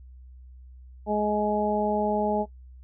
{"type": "harmonic tone", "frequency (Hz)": 210, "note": "G#3", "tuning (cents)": 19, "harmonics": [1, 2, 3, 4], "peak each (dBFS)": [-28, -28, -28, -28], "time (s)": [1.06, 2.46], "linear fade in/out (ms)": 50, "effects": ["noise-tail reverb RT60 0.1 s tail -17 dB re dry", "added 63 Hz sine -44 dBFS peak until 2.83 s"]}